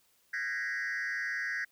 sine tone with frequency modulation, 1760 Hz, A6, in tune, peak -29 dBFS, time 0.33-1.65 s, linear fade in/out 10 ms, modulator 117 Hz, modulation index 2, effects tanh soft clip ceiling -31 dBFS + white hiss -69 dBFS RMS until 1.71 s

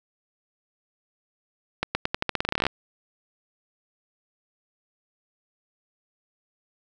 accelerating click train, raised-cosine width 0.3 ms, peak -7 dBFS, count 18, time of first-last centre 1.83-2.667 s, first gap 120 ms, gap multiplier 0.87, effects none

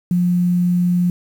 sine tone with quantisation, 177.4 Hz, F3, 27 cents sharp, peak -13 dBFS, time 0.11-1.1 s, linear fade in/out 2 ms, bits 7, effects none

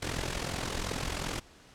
pink noise with amplitude modulation, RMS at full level -31 dBFS, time 0.02-1.4 s, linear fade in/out 5 ms, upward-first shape sine, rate 42.7 Hz, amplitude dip 70%, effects pink hiss -56 dBFS RMS until 1.74 s + low-pass 8000 Hz 12 dB/octave

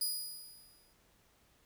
15% pulse tone with exponential decay, 4928 Hz, D#8, 17 cents flat, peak -24 dBFS, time 0.01-0.93 s, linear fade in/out 5 ms, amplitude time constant 200 ms, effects pink hiss -69 dBFS RMS until 1.65 s

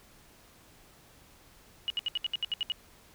sine tone bursts, 2905 Hz, F#7, 32 cents flat, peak -27 dBFS, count 10, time 1.88-2.72 s, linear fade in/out 0 ms, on 21 ms, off 70 ms, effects pink hiss -58 dBFS RMS until 3.14 s

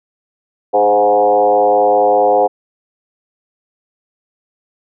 sine tone with frequency modulation, 622.3 Hz, D#5, in tune, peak -8 dBFS, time 0.73-2.48 s, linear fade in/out 20 ms, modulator 105 Hz, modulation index 2, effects none

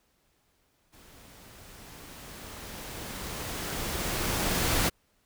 pink noise with level ramp, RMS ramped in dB -55 to -25 dBFS, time 0.92-4.9 s, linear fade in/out 20 ms, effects pink hiss -70 dBFS RMS until 5.25 s

